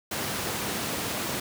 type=high-pass noise; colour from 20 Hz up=pink; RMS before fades=-31 dBFS; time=0.11-1.4 s; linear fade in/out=5 ms; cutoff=130 Hz; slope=12 dB/octave; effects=none